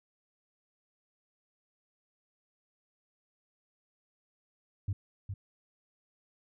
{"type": "tone with echo", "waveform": "sine", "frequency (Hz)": 98, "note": "G2", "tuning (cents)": 0, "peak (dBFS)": -27, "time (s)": [4.88, 4.93], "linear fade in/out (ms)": 5, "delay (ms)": 410, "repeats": 1, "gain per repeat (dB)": -7, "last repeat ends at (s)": 5.34, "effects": ["tanh soft clip ceiling -26 dBFS"]}